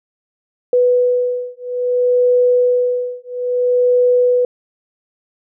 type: beating tone pair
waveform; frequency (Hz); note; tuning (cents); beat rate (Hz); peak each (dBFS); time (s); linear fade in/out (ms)
sine; 493.9 / 494.5; B4 / B4; 0 / +2; 0.6; -15; 0.73-4.45; 2
effects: none